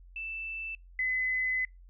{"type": "tone pair in turn", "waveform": "sine", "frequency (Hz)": [2650, 2023], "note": ["E7", "B6"], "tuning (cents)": [9, 41], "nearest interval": "perfect fourth", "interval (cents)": 468, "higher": "first", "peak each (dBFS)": [-35, -27], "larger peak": "second", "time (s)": [[0.16, 0.75], [0.99, 1.65]], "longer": "second", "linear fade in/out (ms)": 2, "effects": ["noise-tail reverb RT60 0.2 s tail -26 dB re dry", "added 44 Hz sine -50 dBFS peak until 1.89 s"]}